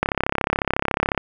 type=click train; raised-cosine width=0.5 ms; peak=-3 dBFS; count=40; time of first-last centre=0.03-1.177 s; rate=34 Hz; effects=none